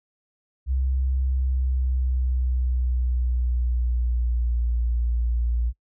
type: tone with pitch glide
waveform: sine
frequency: 65.3 to 58.85 Hz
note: C2 to A#1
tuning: -3 to +17 cents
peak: -20 dBFS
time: 0.66-5.73 s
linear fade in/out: 50 ms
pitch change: -180 cents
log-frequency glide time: 1.2-4.7 s
effects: noise-tail reverb RT60 0.1 s tail -24 dB re dry